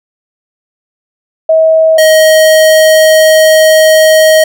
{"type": "tone pair in turn", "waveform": ["sine", "square"], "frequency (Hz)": [641, 629.6], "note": ["E5", "D#5"], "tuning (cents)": [-49, 20], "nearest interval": "unison", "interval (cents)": 31, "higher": "first", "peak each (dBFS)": -3, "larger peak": "neither", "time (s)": [[1.49, 1.98], [1.98, 4.44]], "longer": "second", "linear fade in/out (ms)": 5, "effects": []}